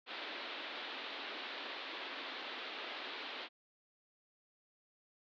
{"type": "band-pass noise", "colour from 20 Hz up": "white", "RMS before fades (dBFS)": -45, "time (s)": [0.06, 3.49], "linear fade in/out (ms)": 50, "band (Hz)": [250, 4000], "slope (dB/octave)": 48, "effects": []}